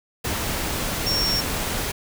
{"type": "tone in noise", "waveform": "sine", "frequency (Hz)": 5500, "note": "F8", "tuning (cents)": -27, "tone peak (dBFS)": -21, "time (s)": [1.06, 1.41], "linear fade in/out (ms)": 10, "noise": "pink", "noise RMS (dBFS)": -26, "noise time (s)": [0.24, 1.92], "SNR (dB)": 2, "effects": []}